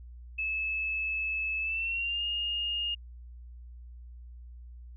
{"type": "tone with pitch glide", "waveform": "sine", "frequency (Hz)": [2604, 2840], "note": ["E7", "F7"], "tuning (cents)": [-22, 28], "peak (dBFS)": -29, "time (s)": [0.38, 2.95], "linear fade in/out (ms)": 10, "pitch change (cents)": 150, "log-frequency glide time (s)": [1.6, 2.24], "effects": ["added 60 Hz sine -44 dBFS peak until 4.96 s"]}